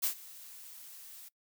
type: noise with ADSR envelope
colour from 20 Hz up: blue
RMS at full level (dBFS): -29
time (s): 0.02-1.29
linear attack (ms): 22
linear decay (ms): 98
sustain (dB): -21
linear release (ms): 13
effects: noise-tail reverb RT60 0.1 s tail -22 dB re dry